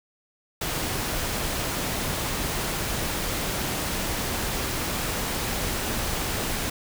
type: noise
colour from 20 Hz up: pink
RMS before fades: -28 dBFS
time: 0.61-6.7 s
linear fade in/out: 5 ms
effects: none